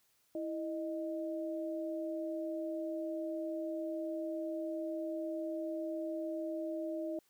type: tone pair together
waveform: sine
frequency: 327.9 / 619 Hz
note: E4 / D#5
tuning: -9 / -9 cents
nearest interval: major seventh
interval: 1100 cents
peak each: -38 / -39 dBFS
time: 0.35-7.19 s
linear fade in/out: 2 ms
effects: white hiss -73 dBFS RMS until 7.29 s